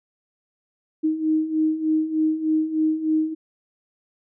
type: beating tone pair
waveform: sine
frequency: 311.1 / 314.4 Hz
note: D#4 / D#4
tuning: 0 / +18 cents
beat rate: 3.3 Hz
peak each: -25 / -20 dBFS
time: 1.03-3.35 s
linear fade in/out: 20 ms
effects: none